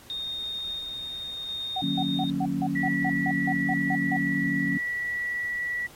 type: tone with tremolo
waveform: sine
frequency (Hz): 3686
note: A#7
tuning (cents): -20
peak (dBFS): -30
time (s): 0.1-2.3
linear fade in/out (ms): 0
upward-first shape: square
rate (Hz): 0.72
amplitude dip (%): 25
type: tone bursts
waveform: sine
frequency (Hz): 750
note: F#5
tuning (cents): +23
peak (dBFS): -27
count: 12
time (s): 1.76-4.168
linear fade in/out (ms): 5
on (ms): 54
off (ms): 160
type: chord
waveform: sine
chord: D# minor seventh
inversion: none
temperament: equal with one note detuned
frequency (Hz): 152.36 / 185 / 233.1 / 277.2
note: D#3 / F#3 / A#3 / C#4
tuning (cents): -36 / 0 / 0 / 0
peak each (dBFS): -33 / -30 / -33 / -28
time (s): 1.82-4.78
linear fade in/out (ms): 5
type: tone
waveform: sine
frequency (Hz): 1945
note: B6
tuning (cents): -27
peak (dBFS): -27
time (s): 2.75-5.87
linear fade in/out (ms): 10
effects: pink hiss -51 dBFS RMS until 5.95 s + AAC 48 kbps